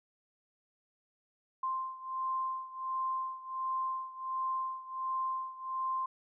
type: beating tone pair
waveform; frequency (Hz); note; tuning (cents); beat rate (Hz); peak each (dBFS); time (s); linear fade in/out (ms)
sine; 1046.5 / 1047.9; C6 / C6; 0 / +2; 1.4; -35 / -38; 1.63-6.06; 5
effects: none